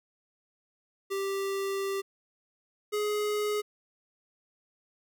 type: tone pair in turn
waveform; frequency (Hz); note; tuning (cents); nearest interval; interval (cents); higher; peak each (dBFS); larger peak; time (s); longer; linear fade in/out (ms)
square; 392 / 418.9; G4 / G#4; 0 / +15; minor second; 115; second; -30 / -28; second; 1.1-2.02 / 2.92-3.62; first; 20
effects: none